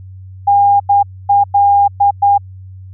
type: tone bursts at uneven times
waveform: sine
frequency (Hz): 807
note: G#5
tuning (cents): -50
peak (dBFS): -6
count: 6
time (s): 0.47-0.8 / 0.89-1.03 / 1.29-1.44 / 1.54-1.88 / 2-2.11 / 2.22-2.38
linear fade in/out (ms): 10
effects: added 94 Hz sine -30 dBFS peak until 2.93 s